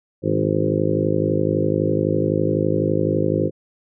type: harmonic tone with a mistuned harmonic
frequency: 51.91 Hz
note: G#1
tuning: in tune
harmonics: 2 / 3 / 4 / 5 / 6 / 7 / 8 / 9 / 10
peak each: -26 / -24 / -29 / -29 / -24 / -24 / -26 / -28 / -25 dBFS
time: 0.22-3.51 s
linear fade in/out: 50 ms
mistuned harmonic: 3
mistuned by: +36 cents
effects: none